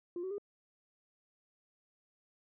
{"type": "tone with pitch steps", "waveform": "sine", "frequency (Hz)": [349.2, 376.4, 405.8], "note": ["F4", "F#4", "G#4"], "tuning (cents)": [0, 30, -40], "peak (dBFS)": -35, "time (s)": [0.16, 0.382], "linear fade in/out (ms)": 2, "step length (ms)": 74, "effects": ["tanh soft clip ceiling -33 dBFS"]}